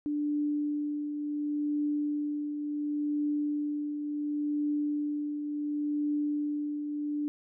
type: tone with tremolo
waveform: sine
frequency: 294.9 Hz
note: D4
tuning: 7 cents sharp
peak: -26 dBFS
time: 0.06-7.28 s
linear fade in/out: 0 ms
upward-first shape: triangle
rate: 0.7 Hz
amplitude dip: 50%
effects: none